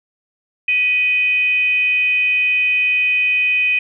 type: tone with frequency modulation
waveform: sine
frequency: 2499 Hz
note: D#7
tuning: 7 cents sharp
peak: -13 dBFS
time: 0.68-3.79 s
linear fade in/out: 5 ms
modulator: 540 Hz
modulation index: 0.26
effects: none